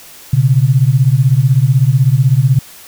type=beating tone pair; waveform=sine; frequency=123.47 / 139.47 Hz; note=B2 / C#3; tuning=0 / +11 cents; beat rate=16 Hz; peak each=-10 dBFS; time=0.33-2.59 s; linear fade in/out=5 ms; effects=white hiss -37 dBFS RMS until 2.87 s